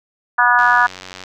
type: harmonic tone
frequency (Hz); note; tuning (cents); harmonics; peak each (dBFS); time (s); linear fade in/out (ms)
243.4; B3; -25; 3 / 4 / 5 / 6 / 7; -20 / -15 / -17 / -15 / -17; 0.38-0.87; 10
type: click train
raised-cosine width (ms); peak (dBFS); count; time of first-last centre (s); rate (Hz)
0.2; -15; 61; 0.59-1.237; 92.7
effects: none